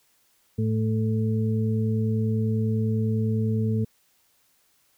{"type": "harmonic tone", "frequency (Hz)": 110, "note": "A2", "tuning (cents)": 0, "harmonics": [1, 2, 4], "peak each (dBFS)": [-23, -26, -32], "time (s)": [0.58, 3.85], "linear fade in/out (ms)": 10, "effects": ["white hiss -65 dBFS RMS until 4.97 s"]}